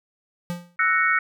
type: tone with exponential decay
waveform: square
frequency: 174.61 Hz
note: F3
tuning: in tune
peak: -24 dBFS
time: 0.5-0.76 s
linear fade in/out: 0 ms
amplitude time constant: 56 ms
type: chord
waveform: sine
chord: F# dominant seventh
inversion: third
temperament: equal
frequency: 1318.5 / 1480 / 1864.7 / 2217 Hz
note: E6 / F#6 / A#6 / C#7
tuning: 0 / 0 / 0 / 0 cents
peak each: -23 dBFS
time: 0.79-1.19 s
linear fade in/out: 5 ms
effects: none